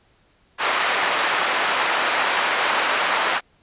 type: band-pass noise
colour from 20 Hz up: pink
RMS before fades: -21 dBFS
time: 0.58-3.41 s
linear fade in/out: 50 ms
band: 860 to 2600 Hz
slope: 12 dB/octave
effects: pink hiss -60 dBFS RMS until 3.62 s + resampled to 8000 Hz